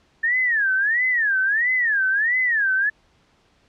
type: tone with vibrato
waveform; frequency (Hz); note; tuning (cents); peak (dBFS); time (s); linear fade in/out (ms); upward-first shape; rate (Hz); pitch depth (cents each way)
sine; 1762; A6; +2; -17; 0.23-2.9; 10; sine; 1.5; 250
effects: pink hiss -60 dBFS RMS until 3.68 s + low-pass 5000 Hz 12 dB/octave